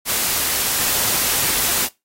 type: noise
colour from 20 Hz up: white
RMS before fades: -19 dBFS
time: 0.05-1.89 s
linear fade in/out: 50 ms
effects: noise-tail reverb RT60 0.2 s tail -19 dB re dry + AAC 48 kbps